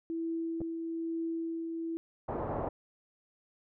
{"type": "tone with tremolo", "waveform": "sine", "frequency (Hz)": 329.6, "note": "E4", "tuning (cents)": 0, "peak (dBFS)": -31, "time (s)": [0.1, 1.97], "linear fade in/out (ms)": 0, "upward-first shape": "triangle", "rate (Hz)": 1.1, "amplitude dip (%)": 35}
{"type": "clicks", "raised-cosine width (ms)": 2, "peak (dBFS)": -28, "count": 2, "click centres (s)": [0.606, 0.616]}
{"type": "low-pass noise", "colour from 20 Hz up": "white", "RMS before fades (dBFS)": -35, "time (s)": [2.28, 2.69], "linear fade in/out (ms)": 10, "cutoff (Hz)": 890, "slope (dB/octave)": 24}
{"effects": []}